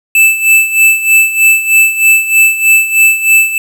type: tone with tremolo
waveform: square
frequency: 2637 Hz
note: E7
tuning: in tune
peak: -3 dBFS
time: 0.15-3.58 s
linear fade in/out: 2 ms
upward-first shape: sine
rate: 3.2 Hz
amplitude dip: 75%
effects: 7-bit